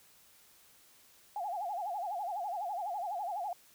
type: tone with vibrato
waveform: sine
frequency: 763 Hz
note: G5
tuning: 47 cents flat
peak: -34 dBFS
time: 1.36-3.53 s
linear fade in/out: 2 ms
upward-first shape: sine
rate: 12 Hz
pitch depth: 190 cents each way
effects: white hiss -62 dBFS RMS until 3.74 s